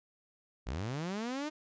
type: linear sweep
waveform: sawtooth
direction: up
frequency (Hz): 49.34 to 312.1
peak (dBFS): -31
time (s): 0.66-1.5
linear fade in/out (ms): 20
effects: resampled to 16000 Hz